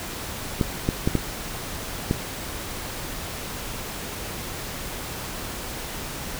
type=clicks; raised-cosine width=3 ms; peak=-7 dBFS; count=5; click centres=0.612 / 0.889 / 1.075 / 1.153 / 2.111 s; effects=pink hiss -33 dBFS RMS until 6.39 s